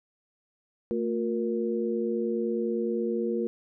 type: tone cluster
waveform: sine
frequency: 224.9 / 359.1 / 468.7 Hz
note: A3 / F4 / A#4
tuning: +38 / +48 / +9 cents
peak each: -30 dBFS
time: 0.91-3.47 s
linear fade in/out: 0 ms
effects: none